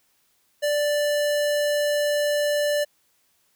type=tone; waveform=square; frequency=587.3 Hz; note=D5; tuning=in tune; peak=-21 dBFS; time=0.62-2.85 s; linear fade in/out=20 ms; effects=white hiss -66 dBFS RMS until 3.55 s